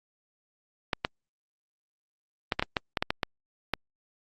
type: clicks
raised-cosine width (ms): 0.3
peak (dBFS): -9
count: 11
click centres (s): 0.932 / 1.049 / 2.522 / 2.595 / 2.625 / 2.768 / 2.972 / 3.025 / 3.105 / 3.232 / 3.737
effects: Opus 48 kbps